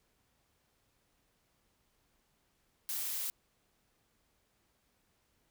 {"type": "noise", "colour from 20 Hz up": "blue", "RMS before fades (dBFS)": -37, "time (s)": [2.89, 3.3], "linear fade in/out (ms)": 0, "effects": ["pink hiss -75 dBFS RMS until 5.5 s"]}